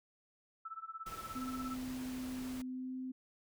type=tone with tremolo; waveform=sine; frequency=1318.5 Hz; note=E6; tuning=in tune; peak=-40 dBFS; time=0.65-1.76 s; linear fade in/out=5 ms; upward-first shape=sine; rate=17 Hz; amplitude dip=90%
type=noise; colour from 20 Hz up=pink; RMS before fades=-50 dBFS; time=1.06-2.62 s; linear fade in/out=5 ms
type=tone with pitch glide; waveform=sine; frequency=255.4 to 257.9 Hz; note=C4 to C4; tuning=-42 to -25 cents; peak=-39 dBFS; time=1.35-3.12 s; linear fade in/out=10 ms; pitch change=+17 cents; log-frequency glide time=2.66-2.95 s
effects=none